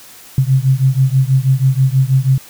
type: beating tone pair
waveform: sine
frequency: 130 / 136.2 Hz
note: C3 / C#3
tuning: -11 / -30 cents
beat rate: 6.2 Hz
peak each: -12 / -13 dBFS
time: 0.38-2.38 s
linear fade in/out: 2 ms
effects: white hiss -39 dBFS RMS until 2.49 s